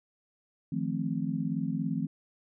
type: chord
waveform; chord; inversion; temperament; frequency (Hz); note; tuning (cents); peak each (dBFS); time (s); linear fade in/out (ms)
sine; F dominant seventh; third; just; 157.15 / 174.61 / 218.3 / 261.9; Eb3 / F3 / A3 / C4; +18 / 0 / -13 / +2; -34; 0.72-2.07; 5
effects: none